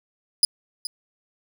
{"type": "tone with echo", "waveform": "30% pulse", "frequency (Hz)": 4978, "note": "D#8", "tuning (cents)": 0, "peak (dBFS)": -10, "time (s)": [0.43, 0.45], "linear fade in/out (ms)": 2, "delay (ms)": 420, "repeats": 1, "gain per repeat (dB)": -14, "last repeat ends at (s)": 0.87, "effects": []}